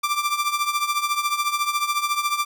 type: tone with tremolo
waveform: sawtooth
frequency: 1179 Hz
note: D6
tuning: 6 cents sharp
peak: -14 dBFS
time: 0.03-2.45 s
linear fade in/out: 10 ms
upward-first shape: triangle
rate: 14 Hz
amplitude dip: 80%
effects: none